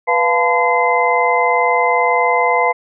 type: tone cluster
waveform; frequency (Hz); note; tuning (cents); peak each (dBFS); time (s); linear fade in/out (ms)
sine; 493.7 / 696 / 872 / 1014 / 2067; B4 / F5 / A5 / B5 / C7; -1 / -6 / -16 / +45 / -22; -18; 0.07-2.73; 20
effects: none